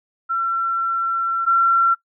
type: tone pair in turn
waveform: sine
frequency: 1354 / 1360.2 Hz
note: E6 / F6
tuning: +46 / -46 cents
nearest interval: unison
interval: 8 cents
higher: second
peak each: -18 / -12 dBFS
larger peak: second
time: 0.29-1.46 / 1.46-1.95 s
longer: first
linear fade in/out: 20 ms
effects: noise-tail reverb RT60 0.1 s tail -21 dB re dry